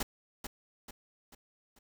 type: noise with echo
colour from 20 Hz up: pink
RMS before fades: -33 dBFS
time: 0-0.03 s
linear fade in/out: 5 ms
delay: 440 ms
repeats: 4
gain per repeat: -7 dB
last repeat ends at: 1.79 s
effects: none